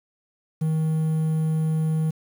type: tone with quantisation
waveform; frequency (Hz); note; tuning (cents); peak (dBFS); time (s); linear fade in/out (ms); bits
triangle; 158.1; D#3; +28; -18; 0.61-2.11; 10; 8
effects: none